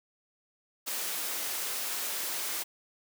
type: high-pass noise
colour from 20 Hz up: white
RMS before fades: -34 dBFS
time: 0.86-2.64 s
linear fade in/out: 20 ms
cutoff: 320 Hz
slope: 12 dB/octave
effects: none